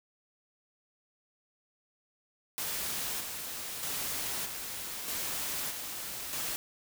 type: noise with tremolo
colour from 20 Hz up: white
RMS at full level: -35 dBFS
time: 2.58-6.56 s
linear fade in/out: 0 ms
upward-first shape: square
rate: 0.8 Hz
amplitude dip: 40%
effects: none